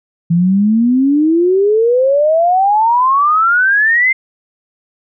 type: exponential sweep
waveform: sine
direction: up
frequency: 165.3 to 2112 Hz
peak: -8 dBFS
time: 0.3-4.13 s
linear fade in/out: 10 ms
effects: none